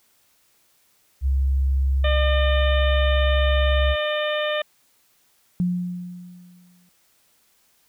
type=tone; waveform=sine; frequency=67.3 Hz; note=C2; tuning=49 cents sharp; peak=-17 dBFS; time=1.21-3.96 s; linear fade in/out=50 ms
type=harmonic tone; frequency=603 Hz; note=D5; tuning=46 cents sharp; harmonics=1 / 2 / 3 / 4 / 5 / 6; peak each=-23 / -31 / -29 / -34 / -32 / -33 dBFS; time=2.04-4.62 s; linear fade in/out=5 ms
type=tone with exponential decay; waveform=sine; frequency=178.2 Hz; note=F3; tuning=35 cents sharp; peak=-17 dBFS; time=5.6-6.89 s; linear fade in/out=0 ms; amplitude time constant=280 ms
effects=white hiss -62 dBFS RMS until 7.88 s